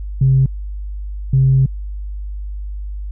sine tone bursts at uneven times, 133.2 Hz, C3, 31 cents sharp, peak -8 dBFS, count 2, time 0.21-0.46 / 1.33-1.66 s, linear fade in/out 5 ms, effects tanh soft clip ceiling -4 dBFS + added 50 Hz sine -23 dBFS peak until 3.11 s

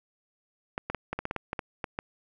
clicks, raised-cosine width 0.5 ms, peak -16 dBFS, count 12, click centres 0.779 / 0.9 / 0.947 / 1.13 / 1.19 / 1.254 / 1.311 / 1.363 / 1.531 / 1.592 / 1.842 / 1.989 s, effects none

